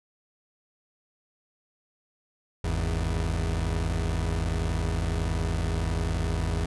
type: tone pair together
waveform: 30% pulse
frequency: 51.63 / 81.9 Hz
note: G#1 / E2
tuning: -9 / -11 cents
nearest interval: minor sixth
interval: 798 cents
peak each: -26 / -25 dBFS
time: 2.64-6.66 s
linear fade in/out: 5 ms
effects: resampled to 24000 Hz

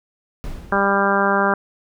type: noise with exponential decay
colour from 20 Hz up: brown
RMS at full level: -27 dBFS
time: 0.44-1.32 s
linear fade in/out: 0 ms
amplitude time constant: 190 ms
type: harmonic tone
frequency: 198.4 Hz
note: G3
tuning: 21 cents sharp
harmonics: 1 / 2 / 3 / 4 / 5 / 6 / 7 / 8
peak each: -23 / -23 / -23 / -23 / -23 / -23 / -23 / -23 dBFS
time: 0.72-1.54 s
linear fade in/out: 2 ms
effects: none

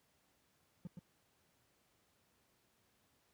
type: tone with echo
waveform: triangle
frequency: 176.7 Hz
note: F3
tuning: 21 cents sharp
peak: -40 dBFS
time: 0.85-0.87 s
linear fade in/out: 0 ms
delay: 120 ms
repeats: 1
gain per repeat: -4 dB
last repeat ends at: 0.99 s
effects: pink hiss -75 dBFS RMS until 3.33 s + high-pass 80 Hz 12 dB/octave

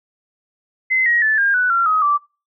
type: tone with pitch steps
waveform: sine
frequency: 2053 / 1893.5 / 1746.4 / 1610.8 / 1485.6 / 1370.2 / 1263.8 / 1165.6 Hz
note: C7 / A#6 / A6 / G6 / F#6 / F6 / D#6 / D6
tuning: -33 / +27 / -13 / +47 / +7 / -33 / +27 / -13 cents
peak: -13 dBFS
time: 0.9-2.18 s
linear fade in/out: 20 ms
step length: 160 ms
effects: noise-tail reverb RT60 0.3 s tail -22 dB re dry

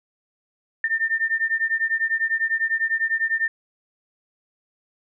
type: beating tone pair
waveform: sine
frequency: 1800 / 1810 Hz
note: A6 / A6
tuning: +39 / +48 cents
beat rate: 10 Hz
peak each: -23 dBFS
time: 0.84-3.48 s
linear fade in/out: 2 ms
effects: none

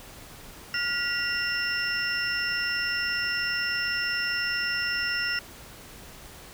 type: tone cluster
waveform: sine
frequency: 1422 / 1938 / 2775 / 5350 Hz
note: F6 / B6 / F7 / E8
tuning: +31 / -33 / -12 / +25 cents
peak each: -31 dBFS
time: 0.74-5.39 s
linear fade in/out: 2 ms
effects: pink hiss -46 dBFS RMS until 6.53 s

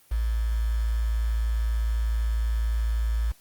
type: tone with quantisation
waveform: sine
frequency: 56 Hz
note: A1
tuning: 31 cents sharp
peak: -22 dBFS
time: 0.11-3.32 s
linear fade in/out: 10 ms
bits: 7
effects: white hiss -58 dBFS RMS until 3.4 s + Opus 32 kbps

